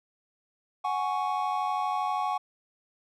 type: chord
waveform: triangle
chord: F# suspended second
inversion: none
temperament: just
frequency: 740 / 832.5 / 1110 Hz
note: F#5 / G#5 / C#6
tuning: 0 / +4 / +2 cents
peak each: -29 dBFS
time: 0.84-2.38 s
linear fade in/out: 10 ms
effects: none